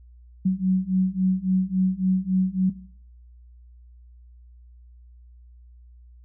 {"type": "beating tone pair", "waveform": "sine", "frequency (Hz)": [185, 188.6], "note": ["F#3", "F#3"], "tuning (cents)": [0, 33], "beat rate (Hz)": 3.6, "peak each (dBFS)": -22, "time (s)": [0.45, 2.7], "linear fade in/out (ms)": 10, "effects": ["noise-tail reverb RT60 0.6 s tail -17 dB re dry", "added 60 Hz sine -46 dBFS peak until 6.24 s"]}